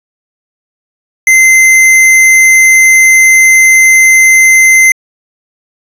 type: tone with hard clipping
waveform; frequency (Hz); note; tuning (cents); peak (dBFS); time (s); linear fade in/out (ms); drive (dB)
triangle; 2071; C7; -18; -3; 1.27-4.92; 2; 18
effects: resampled to 32000 Hz